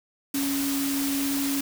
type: tone in noise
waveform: sine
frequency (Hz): 277.2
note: C#4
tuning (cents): 0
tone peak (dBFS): -25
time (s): 0.34-1.61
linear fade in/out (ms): 5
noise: white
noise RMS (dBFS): -31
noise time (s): 0.34-1.61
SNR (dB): +3
effects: none